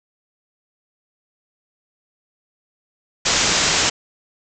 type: low-pass noise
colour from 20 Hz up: white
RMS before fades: -18 dBFS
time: 3.25-3.9 s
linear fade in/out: 10 ms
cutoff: 7500 Hz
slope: 96 dB/octave
effects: none